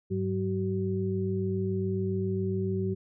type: tone cluster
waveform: sine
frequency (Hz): 101.2 / 188.4 / 379.5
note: G#2 / F#3 / F#4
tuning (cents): -44 / +32 / +44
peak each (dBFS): -31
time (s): 0.1-2.95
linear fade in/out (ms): 20
effects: none